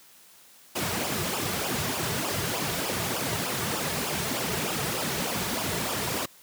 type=noise with flanger; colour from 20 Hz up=pink; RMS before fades=-29 dBFS; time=0.75-6.26 s; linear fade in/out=10 ms; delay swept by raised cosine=0.48 to 3.88 ms; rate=3.3 Hz; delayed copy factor=-0.7; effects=white hiss -54 dBFS RMS until 6.42 s + high-pass 100 Hz 12 dB/octave